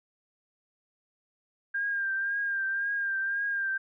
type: tone with vibrato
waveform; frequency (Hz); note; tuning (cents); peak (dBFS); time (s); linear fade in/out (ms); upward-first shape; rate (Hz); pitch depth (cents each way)
sine; 1600; G6; +35; -27; 1.74-3.78; 10; triangle; 1.9; 44
effects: none